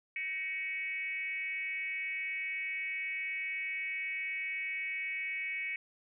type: tone with frequency modulation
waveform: sine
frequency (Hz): 2238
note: C#7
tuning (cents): +16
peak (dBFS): -34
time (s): 0.16-5.76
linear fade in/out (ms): 2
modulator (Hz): 337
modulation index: 0.74
effects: none